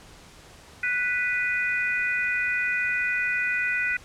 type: harmonic tone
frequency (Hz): 493.9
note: B4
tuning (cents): 0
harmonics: 3 / 4 / 5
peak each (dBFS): -27 / -27 / -28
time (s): 0.83-3.97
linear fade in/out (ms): 5
effects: pink hiss -49 dBFS RMS until 4.04 s + low-pass 9000 Hz 12 dB/octave